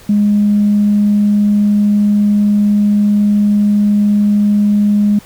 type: tone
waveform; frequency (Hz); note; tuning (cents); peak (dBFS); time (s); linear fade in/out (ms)
sine; 206.6; G#3; -9; -7; 0.09-5.19; 5
effects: tanh soft clip ceiling -3 dBFS + pink hiss -40 dBFS RMS until 5.25 s